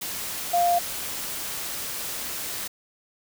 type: tone in noise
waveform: sine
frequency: 698.5 Hz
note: F5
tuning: in tune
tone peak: -18 dBFS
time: 0.53-0.79 s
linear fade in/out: 10 ms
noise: white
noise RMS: -32 dBFS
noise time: 0.01-2.68 s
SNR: +11 dB
effects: none